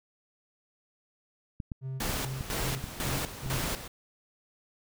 clicks, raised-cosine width 5 ms, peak -23 dBFS, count 7, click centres 1.602 / 1.718 / 2.096 / 2.409 / 2.841 / 3.462 / 3.639 s
triangle tone bursts, 132.2 Hz, C3, 18 cents sharp, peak -31 dBFS, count 5, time 1.81-3.62 s, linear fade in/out 50 ms, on 210 ms, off 190 ms
pink noise with tremolo, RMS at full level -32 dBFS, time 2-3.88 s, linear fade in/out 5 ms, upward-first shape square, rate 2 Hz, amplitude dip 70%
effects none

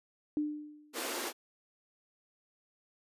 sine tone with exponential decay, 299.3 Hz, D4, 33 cents sharp, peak -27 dBFS, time 0.37-1.02 s, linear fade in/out 1 ms, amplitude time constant 140 ms
pink high-pass noise, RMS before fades -37 dBFS, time 0.93-1.33 s, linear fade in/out 50 ms, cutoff 240 Hz, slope 96 dB/octave
effects resampled to 32000 Hz

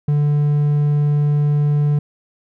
triangle tone, 146.83 Hz, D3, in tune, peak -11 dBFS, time 0.08-1.99 s, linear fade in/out 5 ms, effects none

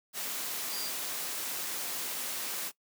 sine tone in noise, 4758 Hz, D8, 22 cents sharp, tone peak -39 dBFS, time 0.69-0.91 s, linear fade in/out 50 ms, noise white, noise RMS -36 dBFS, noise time 0.13-2.72 s, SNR -6 dB, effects noise-tail reverb RT60 0.1 s tail -19 dB re dry + high-pass 200 Hz 12 dB/octave

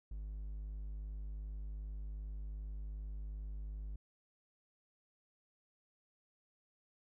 triangle tone, 51.3 Hz, G#1, 21 cents flat, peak -39 dBFS, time 0.11-3.96 s, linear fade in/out 5 ms, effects none

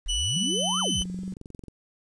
sine exponential two-way sweep, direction up then down, 34.53 to 1431 to 45.14 Hz, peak -29 dBFS, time 0.06-1.02 s, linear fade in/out 0 ms, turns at 0.8 s
sawtooth tone with pitch glide, 2960 to 3031 Hz, F#7 to F#7, 0 to +41 cents, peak -22 dBFS, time 0.08-1.04 s, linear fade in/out 20 ms, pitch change +41 cents, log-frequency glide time 0.41-0.61 s
sine tone with vibrato, 185 Hz, F#3, in tune, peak -31 dBFS, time 0.36-1.34 s, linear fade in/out 5 ms, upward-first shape sine, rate 2.4 Hz, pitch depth 33 cents each way
click train, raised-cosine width 3 ms, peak -29 dBFS, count 16, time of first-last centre 1.01-1.683 s, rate 22.3 Hz
effects resampled to 22050 Hz + 9-bit

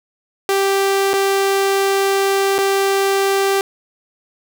sawtooth tone with dropouts, 392 Hz, G4, in tune, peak -10 dBFS, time 0.49-3.61 s, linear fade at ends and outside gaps 1 ms, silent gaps 1.133-1.138 / 2.582-2.587 s, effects none

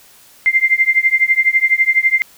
sine tone with tremolo, 2093 Hz, C7, in tune, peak -6 dBFS, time 0.46-2.22 s, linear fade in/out 0 ms, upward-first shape triangle, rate 12 Hz, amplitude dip 100%, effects white hiss -46 dBFS RMS until 2.37 s

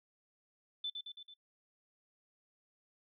sine tone with echo, 3520 Hz, A7, in tune, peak -35 dBFS, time 0.84-0.9 s, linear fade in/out 5 ms, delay 110 ms, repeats 4, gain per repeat -4 dB, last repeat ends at 1.34 s, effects noise-tail reverb RT60 0.1 s tail -23 dB re dry

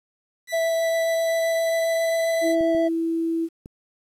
sawtooth tone with pitch glide, 1975.5 to 2001 Hz, B6 to B6, 0 to +22 cents, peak -27 dBFS, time 0.47-2.56 s, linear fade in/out 50 ms, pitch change +22 cents, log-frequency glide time 0.84-2.4 s
triangle tone with vibrato, 659.3 Hz, E5, in tune, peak -18 dBFS, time 0.52-2.89 s, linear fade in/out 20 ms, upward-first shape triangle, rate 7.5 Hz, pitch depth 10 cents each way
sine tone, 329.6 Hz, E4, in tune, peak -21 dBFS, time 2.41-3.49 s, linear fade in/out 50 ms
clicks, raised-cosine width 3 ms, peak -26 dBFS, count 3, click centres 2.609 / 2.749 / 3.659 s
effects resampled to 32000 Hz + 9-bit

